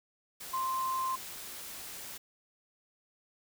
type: tone in noise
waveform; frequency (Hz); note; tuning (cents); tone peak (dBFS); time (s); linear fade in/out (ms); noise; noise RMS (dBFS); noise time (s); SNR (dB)
sine; 1046.5; C6; 0; -30; 0.53-1.16; 10; white; -44; 0.4-2.18; +11
effects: none